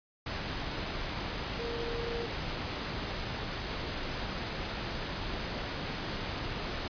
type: tone in noise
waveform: sine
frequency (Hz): 468.2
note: A#4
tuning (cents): +8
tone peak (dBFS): -36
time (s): 1.59-2.26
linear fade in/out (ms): 5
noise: pink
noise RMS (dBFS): -36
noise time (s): 0.26-6.88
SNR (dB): -3
effects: resampled to 11025 Hz